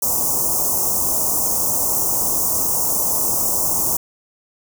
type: band-stop noise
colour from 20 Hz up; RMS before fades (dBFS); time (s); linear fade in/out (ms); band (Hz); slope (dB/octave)
white; -19; 0.02-3.97; 5; 1100 to 5800; 48
effects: none